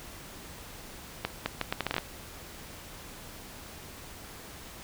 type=accelerating click train; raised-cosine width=0.3 ms; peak=-12 dBFS; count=10; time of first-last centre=1.25-1.982 s; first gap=210 ms; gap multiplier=0.73; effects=pink hiss -46 dBFS RMS until 4.83 s